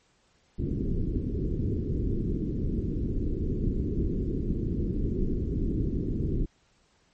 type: low-pass noise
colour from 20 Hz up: pink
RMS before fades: -28 dBFS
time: 0.58-6.46 s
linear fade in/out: 20 ms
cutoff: 400 Hz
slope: 48 dB/octave
effects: pink hiss -66 dBFS RMS until 7.13 s + MP3 32 kbps